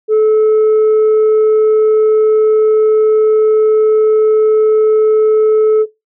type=tone; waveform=sine; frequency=433.1 Hz; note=A4; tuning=27 cents flat; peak=-4 dBFS; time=0.08-5.86 s; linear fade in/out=50 ms; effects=noise-tail reverb RT60 0.2 s tail -19 dB re dry + tanh soft clip ceiling -6 dBFS